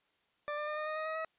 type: tone with pitch steps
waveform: 20% pulse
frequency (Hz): 591 / 597.9 / 604.8 / 611.8 / 619 / 626.1 / 633.4 / 640.8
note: D5 / D5 / D#5 / D#5 / D#5 / D#5 / D#5 / E5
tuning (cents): +11 / +31 / -49 / -29 / -9 / +11 / +31 / -49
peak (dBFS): -30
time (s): 0.48-1.248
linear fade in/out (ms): 0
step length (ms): 96
effects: white hiss -74 dBFS RMS until 1.38 s + resampled to 8000 Hz